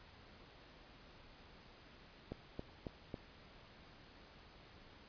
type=click train; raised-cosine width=2 ms; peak=-29 dBFS; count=4; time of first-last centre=2.32-3.142 s; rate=3.65 Hz; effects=pink hiss -60 dBFS RMS until 5.08 s + resampled to 11025 Hz